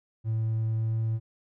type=tone with pitch glide; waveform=triangle; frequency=111.3 to 111.94 Hz; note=A2 to A2; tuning=+20 to +30 cents; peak=-22 dBFS; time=0.24-1.2 s; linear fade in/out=50 ms; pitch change=+10 cents; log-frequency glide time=0.75-0.94 s; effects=tanh soft clip ceiling -20 dBFS